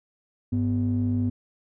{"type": "ring-modulated tone", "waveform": "triangle", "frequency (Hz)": 73.42, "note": "D2", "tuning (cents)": 0, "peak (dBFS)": -16, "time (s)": [0.52, 1.3], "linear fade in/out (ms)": 10, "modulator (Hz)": 174, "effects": ["tanh soft clip ceiling -13 dBFS"]}